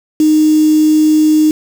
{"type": "tone with quantisation", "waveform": "sine", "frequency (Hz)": 308.2, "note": "D#4", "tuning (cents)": -16, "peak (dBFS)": -6, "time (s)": [0.2, 1.51], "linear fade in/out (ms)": 2, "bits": 4, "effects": []}